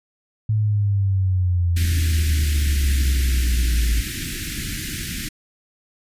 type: exponential sweep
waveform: sine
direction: down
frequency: 109.1 to 55.3 Hz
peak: -16 dBFS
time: 0.49-4.01 s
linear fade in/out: 5 ms
type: band-stop noise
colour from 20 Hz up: pink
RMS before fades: -28 dBFS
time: 1.76-5.29 s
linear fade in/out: 10 ms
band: 340 to 1600 Hz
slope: 48 dB/octave
effects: resampled to 32000 Hz